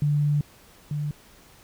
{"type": "tone pair in turn", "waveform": "sine", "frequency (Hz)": [146.83, 147.85], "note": ["D3", "D3"], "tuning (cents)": [0, 12], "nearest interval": "unison", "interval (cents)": 12, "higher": "second", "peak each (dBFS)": [-19, -25], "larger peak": "first", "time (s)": [[0.02, 0.41], [0.91, 1.11]], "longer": "first", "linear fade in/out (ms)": 2, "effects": ["pink hiss -53 dBFS RMS until 1.63 s"]}